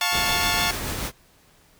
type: chord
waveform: 10% pulse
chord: F augmented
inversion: none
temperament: equal with one note detuned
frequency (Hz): 705.3 / 880 / 1108.7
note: F5 / A5 / C#6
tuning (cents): +17 / 0 / 0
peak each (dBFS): -17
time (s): 0.01-0.71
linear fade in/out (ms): 2
type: noise with tremolo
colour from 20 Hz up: pink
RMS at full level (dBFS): -28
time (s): 0.11-1.12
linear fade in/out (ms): 50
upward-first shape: triangle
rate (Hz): 6.7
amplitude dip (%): 30
effects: pink hiss -57 dBFS RMS until 1.79 s